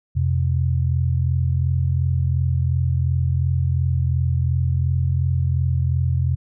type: tone pair together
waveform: sine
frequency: 85.9 / 128.7 Hz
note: F2 / C3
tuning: -28 / -28 cents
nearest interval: perfect fifth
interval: 700 cents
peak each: -19 / -20 dBFS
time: 0.15-6.36 s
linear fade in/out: 20 ms
effects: none